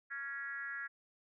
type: tone with frequency modulation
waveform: sine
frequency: 1661.2 Hz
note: G#6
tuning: in tune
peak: -39 dBFS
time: 0.1-0.88 s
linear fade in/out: 20 ms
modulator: 269 Hz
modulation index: 1
effects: none